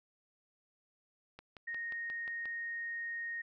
click train, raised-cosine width 0.3 ms, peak -33 dBFS, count 7, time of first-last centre 1.39-2.456 s, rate 5.63 Hz
sine tone, 1860 Hz, A#6, 4 cents flat, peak -37 dBFS, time 1.67-3.42 s, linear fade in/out 10 ms
effects none

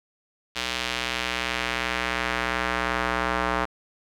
square tone with band-pass filter sweep, 61.4 Hz, B1, 9 cents flat, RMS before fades -27 dBFS, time 0.55-3.66 s, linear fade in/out 20 ms, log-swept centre 3400 to 1200 Hz, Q 1.2, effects none

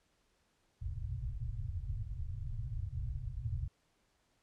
white low-pass noise, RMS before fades -39 dBFS, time 0.81-3.68 s, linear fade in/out 10 ms, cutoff 130 Hz, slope 96 dB/octave, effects pink hiss -75 dBFS RMS until 4.42 s + low-pass 9000 Hz 12 dB/octave

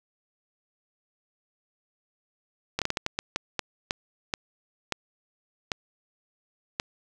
slowing click train, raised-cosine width 0.2 ms, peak -9 dBFS, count 14, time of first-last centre 2.79-6.799 s, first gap 27 ms, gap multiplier 1.36, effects none

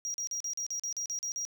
triangle tone bursts, 5710 Hz, F8, 37 cents sharp, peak -31 dBFS, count 11, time 0.05-1.451 s, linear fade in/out 0 ms, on 91 ms, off 40 ms, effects none

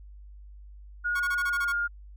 sine tone with pitch glide, 1440 to 1414.4 Hz, F#6 to F6, -47 to +22 cents, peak -25 dBFS, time 1.04-1.88 s, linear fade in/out 20 ms, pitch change -31 cents, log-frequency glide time 1.42-1.71 s
sawtooth tone bursts, 1108.7 Hz, C#6, in tune, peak -29 dBFS, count 8, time 1.15-1.725 s, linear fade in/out 10 ms, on 50 ms, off 25 ms
effects added 50 Hz sine -44 dBFS peak until 2.16 s

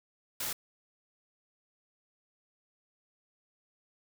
white noise, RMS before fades -35 dBFS, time 0.4-0.53 s, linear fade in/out 5 ms, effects none

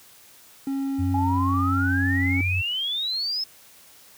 triangle tone, 272.7 Hz, C#4, 28 cents flat, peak -22 dBFS, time 0.67-2.41 s, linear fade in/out 2 ms
sine tone with pitch glide, 92.5 to 91.7 Hz, F#2 to F#2, 0 to -15 cents, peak -22 dBFS, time 0.98-2.62 s, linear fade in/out 20 ms, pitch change -15 cents, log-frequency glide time 1.45-2.16 s
sine exponential sweep, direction up, 822 to 5274 Hz, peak -24 dBFS, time 1.14-3.44 s, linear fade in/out 5 ms
effects white hiss -51 dBFS RMS until 4.17 s + high-pass 60 Hz 12 dB/octave

